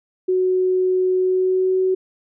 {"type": "tone with pitch glide", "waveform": "sine", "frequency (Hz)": [370, 374.5], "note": ["F#4", "F#4"], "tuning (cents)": [0, 21], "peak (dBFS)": -15, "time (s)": [0.28, 1.95], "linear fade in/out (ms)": 10, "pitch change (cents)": 21, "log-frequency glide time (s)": [1.17, 1.78], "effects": []}